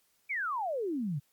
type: exponential sweep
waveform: sine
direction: down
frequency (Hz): 2385 to 131.7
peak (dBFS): -30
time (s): 0.29-1.2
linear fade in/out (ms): 20
effects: white hiss -71 dBFS RMS until 1.32 s + MP3 96 kbps